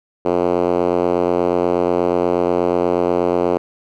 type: tone with band-pass filter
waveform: 5% pulse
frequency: 88.3 Hz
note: F2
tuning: 20 cents sharp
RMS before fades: -17 dBFS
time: 0.25-3.58 s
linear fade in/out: 5 ms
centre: 420 Hz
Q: 1.5
effects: none